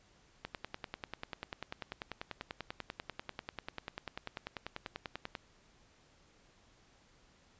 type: click train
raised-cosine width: 0.3 ms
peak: -23 dBFS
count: 51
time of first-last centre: 0.45-5.352 s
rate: 10.2 Hz
effects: pink hiss -66 dBFS RMS until 7.59 s + resampled to 16000 Hz